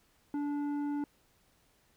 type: tone with tanh clipping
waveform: sine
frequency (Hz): 289.9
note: D4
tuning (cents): -22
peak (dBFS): -33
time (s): 0.34-1.04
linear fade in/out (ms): 2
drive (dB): 9
effects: pink hiss -69 dBFS RMS until 1.96 s